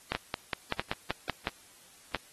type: two click trains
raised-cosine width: 0.3 ms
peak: -13 / -13 dBFS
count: 7 / 4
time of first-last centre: 0.15-1.297 / 0.12-2.147 s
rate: 5.23 / 1.48 Hz
effects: white hiss -57 dBFS RMS until 2.32 s + AAC 32 kbps